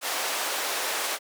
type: band-pass noise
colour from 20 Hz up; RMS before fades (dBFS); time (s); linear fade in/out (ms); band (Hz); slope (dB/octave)
pink; -29; 0.01-1.19; 50; 550 to 16000; 12
effects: high-pass 300 Hz 12 dB/octave